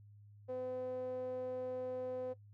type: tone with band-pass filter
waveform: sawtooth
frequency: 254.1 Hz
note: B3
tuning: 49 cents sharp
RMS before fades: -41 dBFS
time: 0.48-2.34 s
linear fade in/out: 20 ms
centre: 540 Hz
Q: 7.9
effects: noise-tail reverb RT60 0.1 s tail -17 dB re dry + added 103 Hz sine -56 dBFS peak until 2.53 s